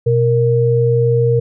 sine tone pair together, 123.48 / 466.2 Hz, B2 / A#4, 0 / 0 cents, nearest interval octave + major seventh, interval 2300 cents, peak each -13 dBFS, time 0.06-1.4 s, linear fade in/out 10 ms, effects none

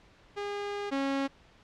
sawtooth tone pair in turn, 407.1 / 274 Hz, G#4 / C#4, -35 / -20 cents, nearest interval perfect fifth, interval 685 cents, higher first, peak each -29 / -24 dBFS, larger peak second, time 0.36-0.91 / 0.91-1.28 s, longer first, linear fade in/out 20 ms, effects pink hiss -59 dBFS RMS until 1.63 s + low-pass 4000 Hz 12 dB/octave

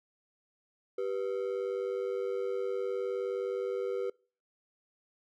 triangle ring-modulated tone, 440 Hz, A4, in tune, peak -26 dBFS, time 0.98-4.1 s, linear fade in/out 5 ms, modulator 49.7 Hz, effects noise-tail reverb RT60 0.4 s tail -25 dB re dry

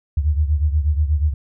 sine beating tone pair, 73.42 / 81.72 Hz, D2 / E2, 0 / -14 cents, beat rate 8.3 Hz, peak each -16 / -21 dBFS, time 0.17-1.34 s, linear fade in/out 5 ms, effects none

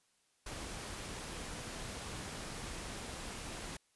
pink noise, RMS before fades -44 dBFS, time 0.46-3.77 s, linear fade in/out 5 ms, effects white hiss -74 dBFS RMS until 3.95 s + resampled to 24000 Hz

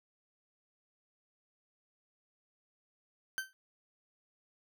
40% pulse tone with exponential decay, 1548 Hz, G6, 22 cents flat, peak -29 dBFS, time 3.38-3.53 s, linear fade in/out 0 ms, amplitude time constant 31 ms, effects none

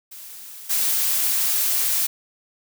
blue noise with level steps, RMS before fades -39 / -21 dBFS, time 0.11-2.07 s, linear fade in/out 10 ms, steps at 0.69 s, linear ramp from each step 20 ms, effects none

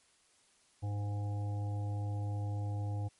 harmonic tone, 102.6 Hz, G#2, 21 cents flat, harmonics 1 / 3 / 5 / 7 / 8, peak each -33 / -48 / -51 / -52 / -51 dBFS, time 0.82-3.09 s, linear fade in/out 20 ms, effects white hiss -68 dBFS RMS until 3.19 s + MP3 48 kbps

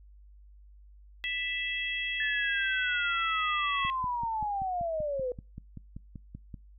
harmonic tone, 659.3 Hz, E5, in tune, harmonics 3 / 4 / 5, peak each -34 / -35 / -36 dBFS, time 1.24-3.9 s, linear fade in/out 0 ms
sine linear sweep, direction down, 1760 to 486.7 Hz, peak -29 dBFS, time 2.2-5.32 s, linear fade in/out 2 ms
click train, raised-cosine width 5 ms, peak -29 dBFS, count 15, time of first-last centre 3.85-6.542 s, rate 5.2 Hz
effects noise-tail reverb RT60 0.3 s tail -25 dB re dry + added 50 Hz sine -51 dBFS peak until 6.78 s

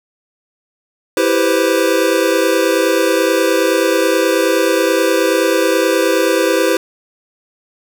square chord, C major seventh, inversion first, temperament equal, 329.6 / 392 / 493.9 / 523.3 Hz, E4 / G4 / B4 / C5, 0 / 0 / 0 / 0 cents, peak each -18 dBFS, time 1.17-6.77 s, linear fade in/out 2 ms, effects none

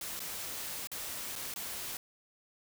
white noise with dropouts, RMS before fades -40 dBFS, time 0.01-1.97 s, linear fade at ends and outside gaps 2 ms, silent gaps 0.194-0.202 / 0.872-0.916 / 1.356-1.36 / 1.54-1.56 s, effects none

